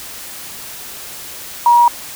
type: tone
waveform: sine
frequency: 953 Hz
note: A#5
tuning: 38 cents sharp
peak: -6 dBFS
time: 1.66-1.88 s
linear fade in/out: 2 ms
effects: white hiss -31 dBFS RMS until 2.15 s